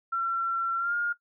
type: tone with pitch glide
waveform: sine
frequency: 1357 to 1417.9 Hz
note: E6 to F6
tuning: +50 to +26 cents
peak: -25 dBFS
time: 0.12-1.13 s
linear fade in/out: 10 ms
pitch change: +76 cents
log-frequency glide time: 0.78-0.94 s
effects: noise-tail reverb RT60 0.1 s tail -17 dB re dry